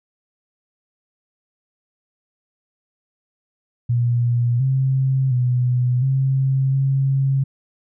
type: tone with pitch steps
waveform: sine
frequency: 120.1 / 132.9 / 124.3 / 133.9 / 135.6 Hz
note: B2 / C3 / B2 / C3 / C#3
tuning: -48 / +27 / +12 / +40 / -38 cents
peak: -15 dBFS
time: 3.89-7.44 s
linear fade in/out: 10 ms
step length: 710 ms
effects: none